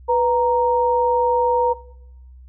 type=tone pair together; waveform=sine; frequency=493.9 / 932.4 Hz; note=B4 / A#5; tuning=0 / 0 cents; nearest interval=major seventh; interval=1100 cents; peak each=-17 dBFS; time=0.08-1.74 s; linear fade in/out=20 ms; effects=noise-tail reverb RT60 0.9 s tail -21 dB re dry + added 63 Hz sine -40 dBFS peak until 2.48 s